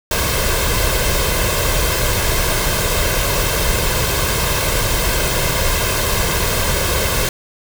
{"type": "noise with comb filter", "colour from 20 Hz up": "pink", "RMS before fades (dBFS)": -17, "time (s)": [0.11, 7.29], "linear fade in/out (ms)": 2, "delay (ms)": 1.9, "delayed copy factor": 0.6, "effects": []}